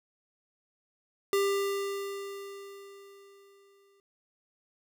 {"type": "tone with exponential decay", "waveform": "square", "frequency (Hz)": 397.1, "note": "G4", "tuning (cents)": 22, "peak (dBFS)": -24, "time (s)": [1.33, 4], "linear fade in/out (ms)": 1, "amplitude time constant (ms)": 580, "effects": []}